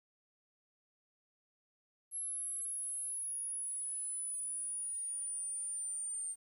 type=linear sweep; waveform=sine; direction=down; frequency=11070 to 8870 Hz; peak=-37 dBFS; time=2.11-6.36 s; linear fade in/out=50 ms; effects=11-bit